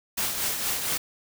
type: noise with tremolo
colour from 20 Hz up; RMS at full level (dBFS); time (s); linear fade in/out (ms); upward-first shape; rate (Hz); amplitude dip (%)
white; -26; 0.17-0.98; 10; triangle; 4.3; 50
effects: none